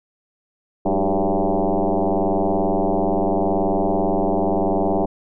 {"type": "tone with frequency modulation", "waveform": "sine", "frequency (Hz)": 185.4, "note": "F#3", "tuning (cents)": 4, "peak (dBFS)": -16, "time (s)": [0.85, 5.06], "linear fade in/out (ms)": 10, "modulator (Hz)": 97.9, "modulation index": 6.5, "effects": []}